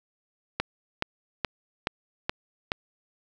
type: click train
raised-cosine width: 0.3 ms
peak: -9 dBFS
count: 6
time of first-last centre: 0.6-2.719 s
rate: 2.36 Hz
effects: none